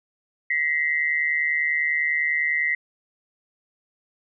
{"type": "tone pair together", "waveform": "sine", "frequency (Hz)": [1915, 2065], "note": ["A#6", "C7"], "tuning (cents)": [46, -23], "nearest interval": "minor second", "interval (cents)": 131, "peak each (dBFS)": [-23, -23], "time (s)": [0.5, 2.75], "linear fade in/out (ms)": 5, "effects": []}